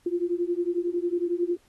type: beating tone pair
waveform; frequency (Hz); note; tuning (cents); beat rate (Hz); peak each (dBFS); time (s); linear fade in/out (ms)
sine; 343.6 / 354.6; F4 / F4; -28 / +26; 11; -27; 0.06-1.57; 5
effects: pink hiss -64 dBFS RMS until 1.68 s + AAC 32 kbps